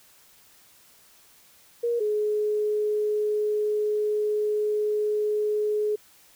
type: tone pair in turn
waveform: sine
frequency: 472.5 / 422.1 Hz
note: A#4 / G#4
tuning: +23 / +28 cents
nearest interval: major second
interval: 195 cents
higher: first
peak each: -22 dBFS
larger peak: neither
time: 1.83-2 / 2-5.96 s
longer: second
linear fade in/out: 10 ms
effects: white hiss -56 dBFS RMS until 6.35 s